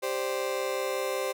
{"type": "chord", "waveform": "35% pulse", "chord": "G suspended fourth", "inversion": "none", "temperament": "just", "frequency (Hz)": [392, 522.7, 588], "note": ["G4", "C5", "D5"], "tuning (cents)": [0, -2, 2], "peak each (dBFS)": [-32, -29, -34], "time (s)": [0.02, 1.33], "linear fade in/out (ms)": 20, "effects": []}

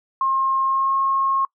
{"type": "tone with pitch glide", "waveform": "sine", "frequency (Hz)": [1069, 1081.4], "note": ["C6", "C#6"], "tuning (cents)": [37, -43], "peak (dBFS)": -17, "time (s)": [0.21, 1.45], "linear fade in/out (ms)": 2, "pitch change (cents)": 20, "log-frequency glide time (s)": [0.64, 0.95], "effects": ["noise-tail reverb RT60 0.1 s tail -24 dB re dry"]}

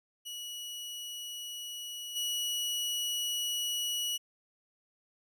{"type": "tone with level steps", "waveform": "sawtooth", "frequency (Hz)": 2925, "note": "F#7", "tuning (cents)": -21, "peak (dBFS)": [-36, -28], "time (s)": [0.25, 4.18], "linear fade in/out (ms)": 20, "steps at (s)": 2.15, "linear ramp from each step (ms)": 20, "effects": []}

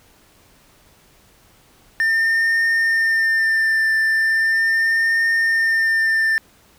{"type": "tone with vibrato", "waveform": "triangle", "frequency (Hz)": 1800, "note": "A6", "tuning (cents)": 39, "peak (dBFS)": -13, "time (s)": [2, 6.38], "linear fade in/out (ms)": 0, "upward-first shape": "triangle", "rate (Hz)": 0.38, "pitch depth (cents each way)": 24, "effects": ["pink hiss -53 dBFS RMS until 6.78 s"]}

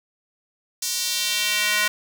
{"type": "tone with high-pass filter sweep", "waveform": "square", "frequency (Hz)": 209.9, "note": "G#3", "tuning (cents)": 19, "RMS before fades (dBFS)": -23, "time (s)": [0.82, 1.88], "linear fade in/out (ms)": 5, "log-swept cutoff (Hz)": [5700, 1700], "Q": 1.4, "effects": []}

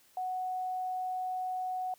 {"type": "tone", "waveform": "sine", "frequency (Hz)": 740, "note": "F#5", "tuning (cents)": 0, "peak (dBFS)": -32, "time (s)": [0.17, 1.94], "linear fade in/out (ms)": 2, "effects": ["white hiss -64 dBFS RMS until 1.98 s"]}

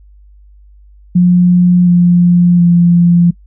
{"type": "tone with pitch steps", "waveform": "sine", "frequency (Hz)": [178, 175.45, 172.93], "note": ["F3", "F3", "F3"], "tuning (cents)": [33, 8, -17], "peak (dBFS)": -4, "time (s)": [1.15, 3.31], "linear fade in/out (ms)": 10, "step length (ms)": 720, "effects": ["noise-tail reverb RT60 0.1 s tail -23 dB re dry", "added 50 Hz sine -38 dBFS peak until 3.46 s"]}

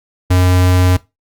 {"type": "tone", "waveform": "square", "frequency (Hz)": 91, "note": "F#2", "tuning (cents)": -28, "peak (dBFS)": -9, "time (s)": [0.3, 0.97], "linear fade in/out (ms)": 10, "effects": ["noise-tail reverb RT60 0.2 s tail -18 dB re dry", "Opus 48 kbps"]}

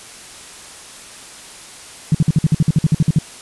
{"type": "tone bursts", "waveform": "sine", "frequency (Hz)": 155.56, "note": "D#3", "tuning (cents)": 0, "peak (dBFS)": -8, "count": 14, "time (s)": [2.12, 3.187], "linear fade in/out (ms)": 2, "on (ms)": 27, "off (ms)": 53, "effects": ["white hiss -37 dBFS RMS until 3.41 s", "resampled to 24000 Hz"]}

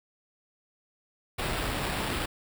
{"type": "noise with sample-and-hold", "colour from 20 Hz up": "pink", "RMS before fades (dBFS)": -31, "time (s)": [1.38, 2.26], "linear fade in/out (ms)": 10, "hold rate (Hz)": 6300, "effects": []}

